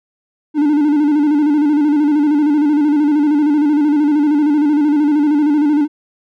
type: tone with vibrato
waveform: triangle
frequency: 296.1 Hz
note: D4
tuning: 14 cents sharp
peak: -8 dBFS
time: 0.54-5.88 s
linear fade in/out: 50 ms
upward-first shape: square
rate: 13 Hz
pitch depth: 53 cents each way
effects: none